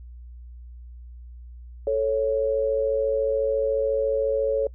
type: tone pair together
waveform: sine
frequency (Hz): 438.9 / 553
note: A4 / C#5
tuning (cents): -4 / -4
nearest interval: major third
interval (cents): 400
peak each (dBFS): -24 / -22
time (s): 1.87-4.67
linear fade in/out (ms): 2
effects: noise-tail reverb RT60 0.1 s tail -26 dB re dry + added 60 Hz sine -39 dBFS peak until 4.74 s